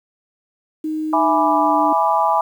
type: tone with pitch glide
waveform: sine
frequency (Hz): 311.1 to 301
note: D#4 to D4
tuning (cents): 0 to +43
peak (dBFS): -20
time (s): 0.84-1.93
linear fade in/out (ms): 5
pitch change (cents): -57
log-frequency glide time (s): 1.22-1.56
type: chord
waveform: sine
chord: E dominant seventh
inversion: none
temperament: equal with one note detuned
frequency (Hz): 659.3 / 834 / 987.8 / 1174.7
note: E5 / G#5 / B5 / D6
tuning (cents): 0 / +7 / 0 / 0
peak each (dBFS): -21 / -18 / -18 / -21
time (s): 1.13-2.41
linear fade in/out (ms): 2
effects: 8-bit